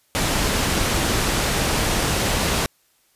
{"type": "low-pass noise", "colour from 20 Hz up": "pink", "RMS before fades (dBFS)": -21, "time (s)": [0.15, 2.66], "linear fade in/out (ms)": 0, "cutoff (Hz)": 11000, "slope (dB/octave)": 12, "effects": ["white hiss -62 dBFS RMS until 3.15 s", "resampled to 32000 Hz"]}